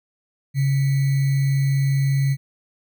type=tone with sample-and-hold; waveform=sine; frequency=137.3 Hz; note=C#3; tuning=16 cents flat; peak=-16 dBFS; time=0.54-2.37 s; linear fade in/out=50 ms; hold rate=2100 Hz; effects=none